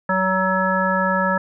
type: harmonic tone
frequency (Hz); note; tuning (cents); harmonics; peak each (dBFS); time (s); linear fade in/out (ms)
188; F#3; +28; 1 / 3 / 5 / 7 / 9; -23 / -23 / -23 / -23 / -23; 0.09-1.38; 5
effects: none